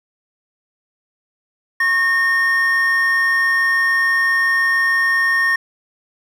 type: tone pair together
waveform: triangle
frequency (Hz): 1092 / 1836.5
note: C#6 / A#6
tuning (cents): -26 / -26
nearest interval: major sixth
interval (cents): 900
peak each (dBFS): -22 / -12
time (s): 1.8-5.56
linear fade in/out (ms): 5
effects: none